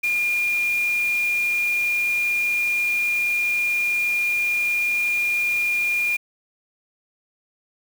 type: tone in noise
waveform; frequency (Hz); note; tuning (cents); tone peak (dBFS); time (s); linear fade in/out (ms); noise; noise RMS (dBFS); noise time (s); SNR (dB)
sine; 2415; D7; +48; -19; 0.03-6.17; 10; white; -37; 0.03-6.17; +15
effects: none